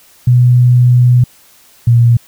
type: tone pair in turn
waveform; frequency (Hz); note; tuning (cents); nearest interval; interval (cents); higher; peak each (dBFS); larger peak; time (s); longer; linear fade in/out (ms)
sine; 123.47 / 118.36; B2 / A#2; 0 / +27; minor second; 73; first; -4; neither; 0.27-1.24 / 1.87-2.17; first; 5
effects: white hiss -45 dBFS RMS until 2.27 s